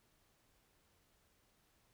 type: silence
effects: pink hiss -74 dBFS RMS until 1.93 s